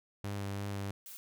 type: tone with vibrato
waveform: sawtooth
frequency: 100 Hz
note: G2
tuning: 35 cents sharp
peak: -32 dBFS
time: 0.24-0.91 s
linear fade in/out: 0 ms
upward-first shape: sine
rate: 3 Hz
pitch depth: 15 cents each way
type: noise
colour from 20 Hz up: blue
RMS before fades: -48 dBFS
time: 1.06-1.17 s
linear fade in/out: 0 ms
effects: none